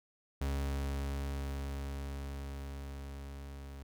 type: tone with level ramp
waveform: 40% pulse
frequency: 69.3 Hz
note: C#2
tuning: in tune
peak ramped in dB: -31 to -44 dBFS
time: 0.41-3.83 s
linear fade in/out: 5 ms
effects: none